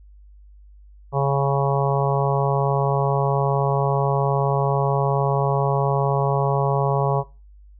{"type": "harmonic tone", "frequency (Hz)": 138.8, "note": "C#3", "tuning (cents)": 3, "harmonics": [1, 3, 4, 5, 6, 7, 8], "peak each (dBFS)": [-20, -25, -26, -27, -28, -28, -29], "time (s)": [1.12, 7.24], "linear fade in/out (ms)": 50, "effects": ["noise-tail reverb RT60 0.3 s tail -20 dB re dry", "added 50 Hz sine -44 dBFS peak until 7.79 s"]}